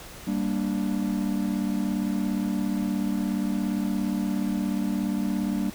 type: chord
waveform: triangle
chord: G minor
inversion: none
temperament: equal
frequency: 196 / 233.1 / 293.7 Hz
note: G3 / Bb3 / D4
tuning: 0 / 0 / 0 cents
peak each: -25 / -27 / -28 dBFS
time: 0.27-5.7 s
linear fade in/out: 5 ms
effects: pink hiss -43 dBFS RMS until 5.74 s